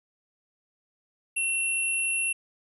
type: tone pair together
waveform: sine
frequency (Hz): 2718 / 10872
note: F7 / F9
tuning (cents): -48 / -48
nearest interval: 2 octaves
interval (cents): 2400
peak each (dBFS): -26 / -29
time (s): 1.36-2.33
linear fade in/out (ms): 10
effects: none